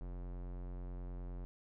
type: tone with low-pass filter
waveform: square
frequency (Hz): 44.77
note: F1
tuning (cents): +44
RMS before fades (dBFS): -44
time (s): 0.01-1.45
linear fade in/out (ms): 0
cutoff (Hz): 910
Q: 0.59
effects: none